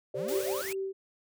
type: chord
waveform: sine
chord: G suspended fourth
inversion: none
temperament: equal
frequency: 392 / 523.3 / 587.3 Hz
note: G4 / C5 / D5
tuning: 0 / 0 / 0 cents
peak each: -36 dBFS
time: 0.14-0.62 s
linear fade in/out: 5 ms
type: exponential sweep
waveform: square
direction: up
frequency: 112.8 to 2909 Hz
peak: -39 dBFS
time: 0.14-0.75 s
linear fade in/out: 50 ms
type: noise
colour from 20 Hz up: white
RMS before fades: -40 dBFS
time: 0.28-0.73 s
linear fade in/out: 5 ms
type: tone with tremolo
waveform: sine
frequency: 386.3 Hz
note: G4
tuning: 25 cents flat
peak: -30 dBFS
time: 0.3-0.93 s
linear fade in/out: 20 ms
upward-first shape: sine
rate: 2.5 Hz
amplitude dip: 75%
effects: none